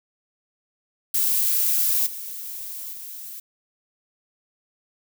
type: noise with level steps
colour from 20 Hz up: violet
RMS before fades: -21 / -34 / -37 dBFS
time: 1.14-3.4 s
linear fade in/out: 5 ms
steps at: 2.06 / 2.92 s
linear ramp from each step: 10 ms
effects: none